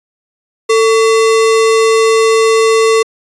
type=tone with sample-and-hold; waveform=sine; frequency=446.1 Hz; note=A4; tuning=24 cents sharp; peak=-6 dBFS; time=0.69-3.03 s; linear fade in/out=10 ms; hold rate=1575 Hz; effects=resampled to 22050 Hz